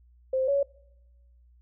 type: tone pair in turn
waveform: sine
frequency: 523.3 / 560.4 Hz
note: C5 / C#5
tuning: 0 / +19 cents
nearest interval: minor second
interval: 119 cents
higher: second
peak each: -23 / -21 dBFS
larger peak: second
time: 0.33-0.48 / 0.48-0.63 s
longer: neither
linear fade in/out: 5 ms
effects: noise-tail reverb RT60 0.9 s tail -24 dB re dry + added 60 Hz sine -55 dBFS peak until 1.61 s